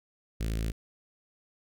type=tone with notch filter; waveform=sawtooth; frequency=55 Hz; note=A1; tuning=in tune; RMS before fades=-31 dBFS; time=0.4-0.72 s; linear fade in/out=10 ms; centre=910 Hz; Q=0.57; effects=none